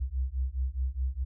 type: beating tone pair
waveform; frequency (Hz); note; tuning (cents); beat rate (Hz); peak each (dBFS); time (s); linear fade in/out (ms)
sine; 62.6 / 67.4; B1 / C#2; +24 / -48; 4.8; -31; 0-1.25; 20
effects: none